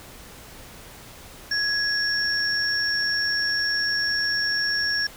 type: tone pair together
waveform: sine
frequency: 1670 / 5486 Hz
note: G#6 / F8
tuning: +9 / -32 cents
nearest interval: octave + major sixth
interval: 2059 cents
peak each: -24 dBFS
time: 1.51-5.07 s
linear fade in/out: 5 ms
effects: pink hiss -44 dBFS RMS until 5.16 s